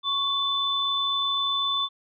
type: tone pair together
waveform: sine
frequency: 1108.7 / 3512 Hz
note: C#6 / A7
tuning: 0 / -4 cents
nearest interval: octave + minor sixth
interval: 1996 cents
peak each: -28 / -24 dBFS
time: 0.03-1.89 s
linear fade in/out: 50 ms
effects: none